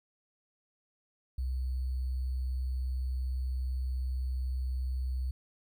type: tone with sample-and-hold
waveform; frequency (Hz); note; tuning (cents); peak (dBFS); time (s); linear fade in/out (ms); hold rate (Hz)
sine; 64.1; C2; -35; -30; 1.38-5.31; 5; 4410
effects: none